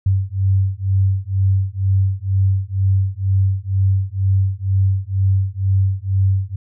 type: beating tone pair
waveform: sine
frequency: 95.4 / 97.5 Hz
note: G2 / G2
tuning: -47 / -9 cents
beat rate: 2.1 Hz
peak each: -17 / -17 dBFS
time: 0.06-6.56 s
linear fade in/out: 5 ms
effects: none

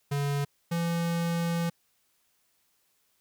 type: tone pair in turn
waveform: square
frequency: 142.2 / 169.11 Hz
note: C#3 / E3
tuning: +45 / +45 cents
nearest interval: minor third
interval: 300 cents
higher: second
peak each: -27 dBFS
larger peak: neither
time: 0.11-0.45 / 0.71-1.7 s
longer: second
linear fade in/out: 10 ms
effects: white hiss -71 dBFS RMS until 3.2 s

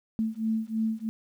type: beating tone pair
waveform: sine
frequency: 220 / 223.1 Hz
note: A3 / A3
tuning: 0 / +24 cents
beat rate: 3.1 Hz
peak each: -29 dBFS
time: 0.19-1.09 s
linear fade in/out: 0 ms
effects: 10-bit

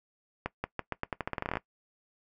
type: accelerating click train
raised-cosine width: 0.5 ms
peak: -16 dBFS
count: 17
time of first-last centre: 0.46-1.571 s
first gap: 180 ms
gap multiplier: 0.85
effects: noise-tail reverb RT60 0.1 s tail -19 dB re dry

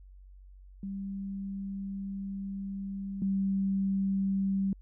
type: tone pair in turn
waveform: sine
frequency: 196 / 194.42 Hz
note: G3 / G3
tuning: 0 / -14 cents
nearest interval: unison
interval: 14 cents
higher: first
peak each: -34 / -26 dBFS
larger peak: second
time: 0.83-3.22 / 3.22-4.73 s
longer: first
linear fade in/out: 2 ms
effects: added 47 Hz sine -49 dBFS peak until 4.81 s

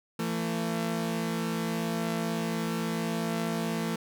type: tone pair together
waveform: sawtooth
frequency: 168.48 / 224.9 Hz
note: E3 / A3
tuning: +38 / +38 cents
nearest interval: perfect fourth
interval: 500 cents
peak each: -28 / -27 dBFS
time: 0.19-3.96 s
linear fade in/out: 5 ms
effects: none

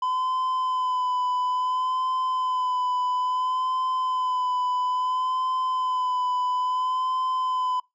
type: tone with vibrato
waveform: triangle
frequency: 1012 Hz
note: B5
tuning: 42 cents sharp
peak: -21 dBFS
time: 0.02-7.8 s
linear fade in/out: 5 ms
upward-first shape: sine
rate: 0.59 Hz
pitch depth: 23 cents each way
effects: noise-tail reverb RT60 0.2 s tail -24 dB re dry + resampled to 16000 Hz

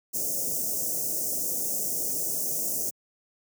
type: band-stop noise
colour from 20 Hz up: white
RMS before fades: -29 dBFS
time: 0.13-2.91 s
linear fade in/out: 20 ms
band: 670 to 5700 Hz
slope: 48 dB/octave
effects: high-pass 150 Hz 12 dB/octave

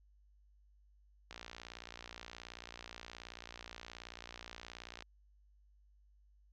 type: click train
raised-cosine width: 0.2 ms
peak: -29 dBFS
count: 219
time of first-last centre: 1.31-5.024 s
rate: 58.7 Hz
effects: added 50 Hz sine -64 dBFS peak until 6.52 s + low-pass 6000 Hz 12 dB/octave

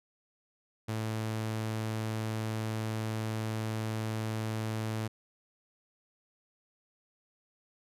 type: tone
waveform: sawtooth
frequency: 110 Hz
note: A2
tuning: in tune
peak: -28 dBFS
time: 0.88-5.08 s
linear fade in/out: 10 ms
effects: resampled to 32000 Hz

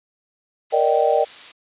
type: noise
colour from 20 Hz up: blue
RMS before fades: -32 dBFS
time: 0.7-1.52 s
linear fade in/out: 10 ms
type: chord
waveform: sine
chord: Eb major seventh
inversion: second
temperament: just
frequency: 466.7 / 583.4 / 622.3 / 777.8 Hz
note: Bb4 / D5 / Eb5 / G5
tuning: +2 / -12 / 0 / -14 cents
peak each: -20 dBFS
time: 0.72-1.25 s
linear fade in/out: 20 ms
effects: resampled to 8000 Hz

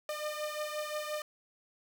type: beating tone pair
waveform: sawtooth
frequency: 602 / 607.7 Hz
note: D5 / D#5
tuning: +43 / -41 cents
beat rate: 5.7 Hz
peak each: -33 / -36 dBFS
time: 0.09-1.22 s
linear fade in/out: 2 ms
effects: none

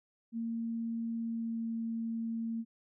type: tone with pitch glide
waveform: sine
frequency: 229.4 to 227.8 Hz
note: A#3 to A#3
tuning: -28 to -40 cents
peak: -33 dBFS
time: 0.32-2.65 s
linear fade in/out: 50 ms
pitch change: -12 cents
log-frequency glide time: 1.18-1.68 s
effects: none

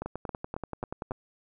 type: two click trains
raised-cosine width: 1 ms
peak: -20 / -20 dBFS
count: 12 / 5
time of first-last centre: 0.06-1.118 / 0.02-1.11 s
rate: 10.4 / 3.67 Hz
effects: none

